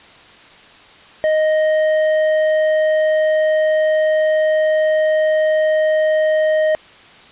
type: tone with hard clipping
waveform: triangle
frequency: 622.3 Hz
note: D#5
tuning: in tune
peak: -14 dBFS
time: 1.24-6.75 s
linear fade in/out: 0 ms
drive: 10 dB
effects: white hiss -43 dBFS RMS until 7.31 s + resampled to 8000 Hz